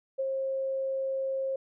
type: tone with ADSR envelope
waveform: sine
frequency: 535 Hz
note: C5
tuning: 38 cents sharp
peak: -26 dBFS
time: 0.18-1.56 s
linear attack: 18 ms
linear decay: 35 ms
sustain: -2 dB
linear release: 4 ms
effects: none